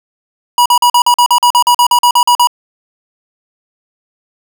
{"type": "tone bursts", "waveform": "square", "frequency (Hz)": 969, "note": "B5", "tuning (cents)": -33, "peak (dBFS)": -6, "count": 16, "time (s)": [0.58, 2.472], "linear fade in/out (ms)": 2, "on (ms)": 77, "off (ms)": 44, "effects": []}